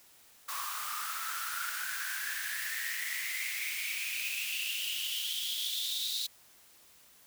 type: noise with high-pass filter sweep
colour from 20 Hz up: white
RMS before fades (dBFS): -36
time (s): 0.48-6.27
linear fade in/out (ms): 10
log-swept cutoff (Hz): 1100 to 3900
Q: 9.3
effects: white hiss -60 dBFS RMS until 7.26 s